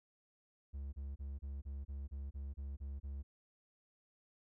triangle tone bursts, 69.3 Hz, C#2, in tune, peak -39 dBFS, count 11, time 0.73-3.23 s, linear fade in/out 20 ms, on 200 ms, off 30 ms, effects none

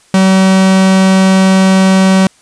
45% pulse tone, 190.1 Hz, F#3, 47 cents sharp, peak -5 dBFS, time 0.14-2.27 s, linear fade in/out 2 ms, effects white hiss -47 dBFS RMS until 2.41 s + resampled to 22050 Hz

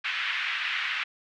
pink band-pass noise, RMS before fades -30 dBFS, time 0.04-1.04 s, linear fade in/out 10 ms, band 1600 to 3000 Hz, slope 24 dB/octave, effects none

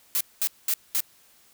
blue noise bursts, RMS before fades -24 dBFS, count 4, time 0.15-1.004 s, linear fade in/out 0 ms, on 56 ms, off 210 ms, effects white hiss -58 dBFS RMS until 1.53 s

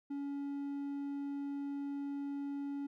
triangle tone, 281.9 Hz, C#4, 29 cents sharp, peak -35 dBFS, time 0.1-2.87 s, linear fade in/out 10 ms, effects none

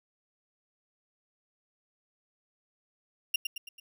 35% pulse tone with echo, 2794 Hz, F7, in tune, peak -22 dBFS, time 3.34-3.36 s, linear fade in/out 5 ms, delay 110 ms, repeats 4, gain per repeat -6 dB, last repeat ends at 3.8 s, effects none

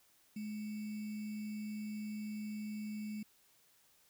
sine tone with sample-and-hold, 212 Hz, G#3, 36 cents sharp, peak -39 dBFS, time 0.36-3.23 s, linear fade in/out 5 ms, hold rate 2450 Hz, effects white hiss -69 dBFS RMS until 4.09 s

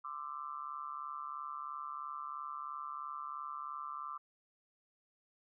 sine tone with amplitude modulation, 1181 Hz, D6, 9 cents sharp, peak -36 dBFS, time 0.04-4.18 s, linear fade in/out 10 ms, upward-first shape sine, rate 143 Hz, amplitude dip 100%, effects none

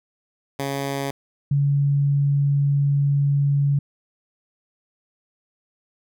10% pulse / sine tone pair in turn, 138.59 / 141.58 Hz, C#3 / C#3, 0 / +37 cents, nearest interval unison, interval 37 cents, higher second, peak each -16 dBFS, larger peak neither, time 0.59-1.11 / 1.51-3.79 s, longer second, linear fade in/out 5 ms, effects none

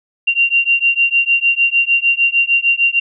sine beating tone pair, 2763 / 2769.6 Hz, F7 / F7, -19 / -15 cents, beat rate 6.6 Hz, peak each -14 dBFS, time 0.27-3 s, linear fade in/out 10 ms, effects none

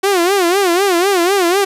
sawtooth tone with vibrato, 370 Hz, F#4, in tune, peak -7 dBFS, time 0.03-1.65 s, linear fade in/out 10 ms, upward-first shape sine, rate 4 Hz, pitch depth 160 cents each way, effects resampled to 32000 Hz + 7-bit

